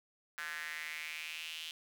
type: tone with high-pass filter sweep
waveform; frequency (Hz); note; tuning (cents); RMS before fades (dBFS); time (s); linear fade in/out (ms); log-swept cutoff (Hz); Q
square; 80.2; E2; -47; -43; 0.38-1.71; 0; 1600 to 3100; 4.5
effects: none